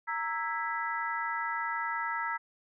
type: harmonic tone with a mistuned harmonic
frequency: 329.6 Hz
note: E4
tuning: in tune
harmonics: 3 / 4 / 5 / 6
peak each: -35 / -35 / -38 / -37 dBFS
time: 0.07-2.38 s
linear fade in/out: 20 ms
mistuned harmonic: 3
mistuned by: -110 cents
effects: none